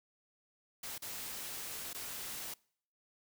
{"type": "noise with dropouts", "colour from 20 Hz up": "white", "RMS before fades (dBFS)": -43, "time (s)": [0.83, 2.54], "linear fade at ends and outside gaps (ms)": 5, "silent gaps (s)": [[0.981, 1.02], [1.932, 1.945]], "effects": ["noise-tail reverb RT60 0.6 s tail -25 dB re dry"]}